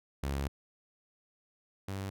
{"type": "tone pair in turn", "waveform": "sawtooth", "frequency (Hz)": [69.3, 97.3], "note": ["C#2", "G2"], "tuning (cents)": [0, -12], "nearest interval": "tritone", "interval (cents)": 588, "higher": "second", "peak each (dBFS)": [-28, -32], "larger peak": "first", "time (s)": [[0.23, 0.48], [1.88, 2.1]], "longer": "first", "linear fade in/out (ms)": 5, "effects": []}